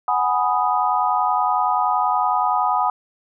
sine chord, G# minor seventh, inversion third, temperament equal, 740 / 830.6 / 987.8 / 1244.5 Hz, F#5 / G#5 / B5 / D#6, 0 / 0 / 0 / 0 cents, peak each -22 dBFS, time 0.08-2.9 s, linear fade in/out 2 ms, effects none

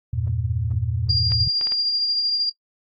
sine chord, E diminished, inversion none, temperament equal, 82.41 / 98 / 116.54 Hz, E2 / G2 / Bb2, 0 / 0 / 0 cents, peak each -26 / -28 / -24 dBFS, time 0.13-1.48 s, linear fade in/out 5 ms
sine tone with tremolo, 4790 Hz, D8, 33 cents sharp, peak -17 dBFS, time 1.09-2.5 s, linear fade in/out 10 ms, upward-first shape triangle, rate 13 Hz, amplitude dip 40%
clicks, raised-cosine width 0.3 ms, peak -21 dBFS, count 4, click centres 1.32 / 1.612 / 1.671 / 1.721 s
effects noise-tail reverb RT60 0.1 s tail -19 dB re dry + AAC 32 kbps

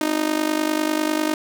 sawtooth tone with amplitude modulation, 309 Hz, D#4, 12 cents flat, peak -12 dBFS, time 0.01-1.34 s, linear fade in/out 2 ms, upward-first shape sine, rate 50 Hz, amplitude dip 80%, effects none

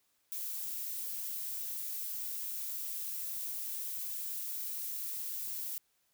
violet noise, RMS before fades -39 dBFS, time 0.32-5.78 s, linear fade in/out 0 ms, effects white hiss -75 dBFS RMS until 6.13 s

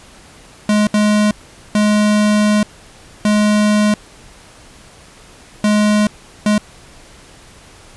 square tone bursts at uneven times, 210 Hz, G#3, 19 cents sharp, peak -11 dBFS, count 6, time 0.69-0.87 / 0.94-1.31 / 1.75-2.63 / 3.25-3.94 / 5.64-6.07 / 6.46-6.58 s, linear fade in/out 2 ms, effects pink hiss -42 dBFS RMS until 7.96 s + resampled to 24000 Hz

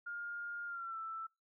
sine tone with pitch glide, 1413 to 1326 Hz, F6 to E6, +20 to +10 cents, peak -40 dBFS, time 0.06-1.27 s, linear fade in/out 10 ms, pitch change -110 cents, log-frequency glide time 0.66-0.98 s, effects noise-tail reverb RT60 0.2 s tail -24 dB re dry

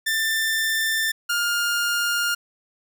sawtooth tone pair in turn, 1782 / 1411.8 Hz, A6 / F6, +22 / +18 cents, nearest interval major third, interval 404 cents, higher first, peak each -17 dBFS, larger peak neither, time 0.06-1.12 / 1.29-2.35 s, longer neither, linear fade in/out 10 ms, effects none

